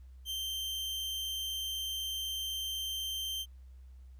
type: tone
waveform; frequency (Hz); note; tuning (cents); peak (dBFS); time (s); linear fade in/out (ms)
40% pulse; 3136; G7; 0; -34; 0.25-3.46; 50
effects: added 64 Hz sine -49 dBFS peak until 4.19 s + pink hiss -75 dBFS RMS until 4.19 s